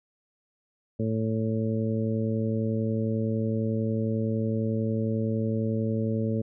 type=harmonic tone; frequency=111 Hz; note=A2; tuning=16 cents sharp; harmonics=1 / 2 / 3 / 4 / 5; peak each=-28 / -28 / -36 / -33 / -36 dBFS; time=0.99-6.42 s; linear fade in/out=10 ms; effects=none